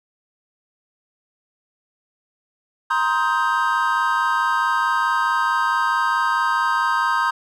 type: chord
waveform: triangle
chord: C minor seventh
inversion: third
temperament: just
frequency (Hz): 941.9 / 1046.5 / 1255.8 / 1569.8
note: Bb5 / C6 / Eb6 / G6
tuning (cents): +18 / 0 / +16 / +2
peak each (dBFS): -21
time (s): 2.9-7.31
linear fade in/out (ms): 10
effects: none